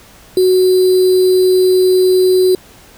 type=tone with sample-and-hold; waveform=sine; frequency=370 Hz; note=F#4; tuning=in tune; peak=-7 dBFS; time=0.37-2.55 s; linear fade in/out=2 ms; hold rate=4410 Hz; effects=pink hiss -42 dBFS RMS until 2.97 s